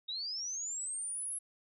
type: linear sweep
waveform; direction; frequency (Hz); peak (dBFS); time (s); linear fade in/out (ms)
sine; up; 3707 to 11000; -36; 0.08-1.39; 10
effects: none